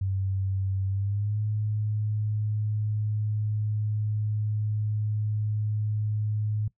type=tone with pitch glide; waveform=sine; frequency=96.4 to 106.35 Hz; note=G2 to G#2; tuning=-28 to +42 cents; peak=-25 dBFS; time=0.01-6.68 s; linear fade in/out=5 ms; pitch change=+170 cents; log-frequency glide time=0.86-1.4 s; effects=noise-tail reverb RT60 0.1 s tail -19 dB re dry